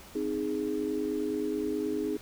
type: chord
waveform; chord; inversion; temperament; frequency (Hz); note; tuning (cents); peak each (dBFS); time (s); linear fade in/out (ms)
sine; Ab major; first; equal; 261.6 / 311.1 / 415.3; C4 / Eb4 / Ab4; 0 / 0 / 0; -35 / -32 / -32; 0.15-2.17; 5
effects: pink hiss -50 dBFS RMS until 2.21 s